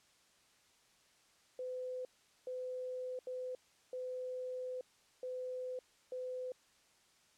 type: tone bursts at uneven times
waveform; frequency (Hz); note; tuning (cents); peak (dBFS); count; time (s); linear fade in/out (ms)
sine; 507; B4; +45; -39; 6; 1.59-2.05 / 2.47-3.19 / 3.27-3.55 / 3.93-4.81 / 5.23-5.79 / 6.12-6.52; 2
effects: white hiss -69 dBFS RMS until 7.37 s + low-pass 8000 Hz 12 dB/octave